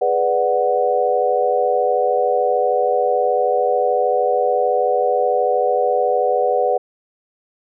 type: chord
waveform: sine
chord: G# half-diminished seventh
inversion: none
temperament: equal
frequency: 415.3 / 493.9 / 587.3 / 740 Hz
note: G#4 / B4 / D5 / F#5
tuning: 0 / 0 / 0 / 0 cents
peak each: -23 / -18 / -21 / -19 dBFS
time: 0.01-6.78 s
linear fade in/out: 10 ms
effects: none